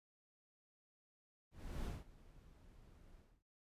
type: noise with ADSR envelope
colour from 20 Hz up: brown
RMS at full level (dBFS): -41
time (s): 1.51-3.43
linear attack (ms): 340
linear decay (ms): 190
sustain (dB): -21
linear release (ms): 270
effects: resampled to 32000 Hz